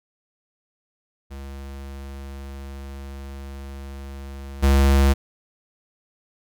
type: tone with level steps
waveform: square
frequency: 68.7 Hz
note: C#2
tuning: 15 cents flat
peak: -34 / -14 dBFS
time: 1.3-5.14 s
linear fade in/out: 20 ms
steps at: 4.62 s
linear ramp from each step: 20 ms
effects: none